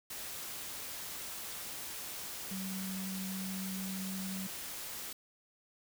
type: tone in noise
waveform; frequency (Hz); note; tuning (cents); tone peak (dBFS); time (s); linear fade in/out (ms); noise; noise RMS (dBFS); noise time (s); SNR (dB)
sine; 190; F#3; +46; -38; 2.51-4.47; 5; white; -43; 0.1-5.13; +2
effects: none